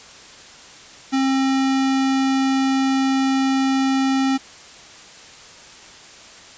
square tone, 267.3 Hz, C4, 37 cents sharp, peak -17 dBFS, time 1.12-4.38 s, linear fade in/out 20 ms, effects white hiss -42 dBFS RMS until 6.57 s + resampled to 16000 Hz

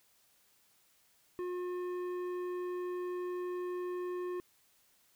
sine tone with tanh clipping, 358.8 Hz, F4, 47 cents sharp, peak -37 dBFS, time 1.39-4.4 s, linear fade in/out 0 ms, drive 11 dB, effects white hiss -69 dBFS RMS until 5.15 s

